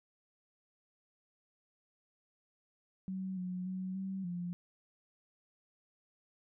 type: tone with pitch steps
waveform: sine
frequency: 188.8 / 182 / 186.6 / 191.6 / 175.7 Hz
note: F#3 / F#3 / F#3 / G3 / F3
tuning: +35 / -28 / +15 / -39 / +11 cents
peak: -36 dBFS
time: 3.08-4.53 s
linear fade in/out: 0 ms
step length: 290 ms
effects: none